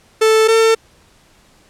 45% pulse tone pair in turn, 440 / 449.2 Hz, A4 / A4, 0 / +36 cents, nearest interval unison, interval 36 cents, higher second, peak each -9 dBFS, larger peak neither, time 0.21-0.48 / 0.48-0.75 s, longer neither, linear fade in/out 10 ms, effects pink hiss -51 dBFS RMS until 1.69 s + low-pass 10000 Hz 12 dB/octave

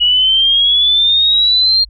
sine exponential sweep, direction up, 2907 to 4231 Hz, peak -8 dBFS, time 0-1.85 s, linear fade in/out 20 ms, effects added 50 Hz sine -35 dBFS peak until 1.89 s

